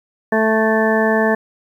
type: harmonic tone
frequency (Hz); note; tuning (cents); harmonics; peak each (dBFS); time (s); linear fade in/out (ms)
220; A3; 0; 1 / 2 / 3 / 4 / 5 / 7 / 8; -18 / -18 / -19 / -23 / -27 / -30 / -20; 0.32-1.35; 5
effects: 8-bit